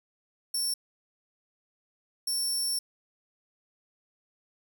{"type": "tone bursts at uneven times", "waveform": "20% pulse", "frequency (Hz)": 5440, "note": "F8", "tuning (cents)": -46, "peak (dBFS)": -22, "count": 2, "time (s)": [[0.54, 0.74], [2.27, 2.79]], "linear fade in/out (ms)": 5, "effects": []}